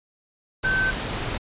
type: tone in noise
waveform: sine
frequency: 1536 Hz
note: G6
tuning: 36 cents flat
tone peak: -20 dBFS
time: 0.64-0.91 s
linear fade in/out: 10 ms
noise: pink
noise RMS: -28 dBFS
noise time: 0.63-1.38 s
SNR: +5 dB
effects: resampled to 8000 Hz